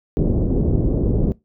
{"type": "low-pass noise", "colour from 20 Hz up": "pink", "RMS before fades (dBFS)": -18, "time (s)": [0.17, 1.32], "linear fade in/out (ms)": 0, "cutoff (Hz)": 440, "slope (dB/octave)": 24, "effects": ["noise-tail reverb RT60 0.2 s tail -20 dB re dry"]}